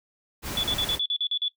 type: noise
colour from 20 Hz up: pink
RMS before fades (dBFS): -33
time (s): 0.42-1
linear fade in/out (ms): 50
type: tone bursts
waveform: sine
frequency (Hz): 3443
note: A7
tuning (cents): -38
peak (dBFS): -23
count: 9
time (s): 0.57-1.482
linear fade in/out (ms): 2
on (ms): 64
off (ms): 42
effects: noise-tail reverb RT60 0.1 s tail -18 dB re dry